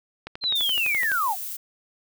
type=click train; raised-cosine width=0.3 ms; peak=-18 dBFS; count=11; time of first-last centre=0.27-1.117 s; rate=11.8 Hz
type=linear sweep; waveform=sine; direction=down; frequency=4186 to 692 Hz; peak=-21 dBFS; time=0.41-1.36 s; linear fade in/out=50 ms
type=noise; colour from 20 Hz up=violet; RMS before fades=-33 dBFS; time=0.55-1.57 s; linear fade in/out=10 ms
effects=none